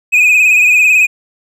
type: tone with vibrato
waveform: triangle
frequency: 2497 Hz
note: D#7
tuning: 6 cents sharp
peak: -4 dBFS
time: 0.12-1.07 s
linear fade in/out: 20 ms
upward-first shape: sine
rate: 18 Hz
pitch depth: 54 cents each way
effects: none